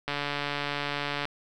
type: click train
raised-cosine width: 0.3 ms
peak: -14 dBFS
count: 170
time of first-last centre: 0.08-1.254 s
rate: 144 Hz
effects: none